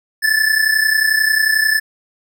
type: tone pair together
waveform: square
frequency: 1728.8 / 1760 Hz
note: A6 / A6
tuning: -31 / 0 cents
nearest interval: unison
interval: 31 cents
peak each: -16 dBFS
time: 0.22-1.8 s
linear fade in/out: 20 ms
effects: none